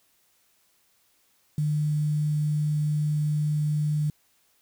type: tone with quantisation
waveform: sine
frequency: 150.4 Hz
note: D3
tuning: 42 cents sharp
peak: -22 dBFS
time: 1.58-4.1 s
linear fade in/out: 2 ms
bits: 8
effects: white hiss -66 dBFS RMS until 4.61 s